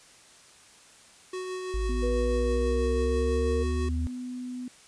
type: tone with tremolo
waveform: square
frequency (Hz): 370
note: F#4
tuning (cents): 0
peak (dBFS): -32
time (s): 1.33-3.89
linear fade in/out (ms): 5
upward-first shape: triangle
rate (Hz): 6.1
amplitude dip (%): 30
type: linear sweep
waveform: sine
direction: up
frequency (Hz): 51.91 to 77.78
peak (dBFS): -26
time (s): 1.74-4.07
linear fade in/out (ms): 0
type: tone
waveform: sine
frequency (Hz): 250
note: B3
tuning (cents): +21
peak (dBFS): -33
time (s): 1.89-4.68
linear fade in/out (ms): 2
type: tone with pitch glide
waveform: sine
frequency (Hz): 485.4 to 459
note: B4 to A#4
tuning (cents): -30 to -27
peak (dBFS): -27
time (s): 2.02-3.64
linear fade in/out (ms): 20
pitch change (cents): -97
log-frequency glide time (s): 2.3-2.93
effects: white hiss -54 dBFS RMS until 4.87 s + resampled to 22050 Hz